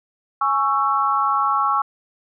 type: chord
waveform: sine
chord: C# minor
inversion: second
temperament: just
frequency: 831.5 / 1108.7 / 1330.5 Hz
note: G#5 / C#6 / E6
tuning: +2 / 0 / +16 cents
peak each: -23 / -19 / -21 dBFS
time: 0.41-1.82 s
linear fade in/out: 5 ms
effects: none